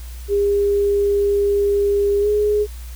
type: tone with pitch glide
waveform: sine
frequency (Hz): 404.4 to 417.7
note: G#4 to G#4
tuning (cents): -46 to +10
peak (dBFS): -14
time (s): 0.28-2.67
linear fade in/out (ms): 50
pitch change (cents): +56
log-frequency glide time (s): 2.2-2.28
effects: added 60 Hz sine -30 dBFS peak until 2.95 s + white hiss -44 dBFS RMS until 2.95 s